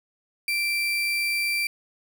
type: tone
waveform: 35% pulse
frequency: 2349 Hz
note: D7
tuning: in tune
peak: -21 dBFS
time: 0.48-1.67 s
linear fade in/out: 2 ms
effects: 8-bit